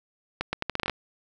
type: accelerating click train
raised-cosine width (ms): 0.3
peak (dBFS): -11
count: 10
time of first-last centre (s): 0.41-0.897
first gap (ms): 120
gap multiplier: 0.78
effects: none